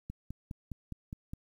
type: click train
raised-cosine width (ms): 5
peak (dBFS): -27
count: 7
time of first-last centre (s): 0.1-1.335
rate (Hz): 4.86
effects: 10-bit